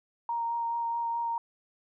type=tone with vibrato; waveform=sine; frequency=932.3 Hz; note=A#5; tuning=in tune; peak=-28 dBFS; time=0.29-1.38 s; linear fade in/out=2 ms; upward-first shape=sine; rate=4.7 Hz; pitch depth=11 cents each way; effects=none